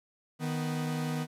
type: tone pair together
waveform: 45% pulse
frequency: 155.56 / 246.9 Hz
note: D#3 / B3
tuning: 0 / 0 cents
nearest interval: minor sixth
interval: 800 cents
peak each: -32 / -35 dBFS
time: 0.39-1.27 s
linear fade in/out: 50 ms
effects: resampled to 32000 Hz + 11-bit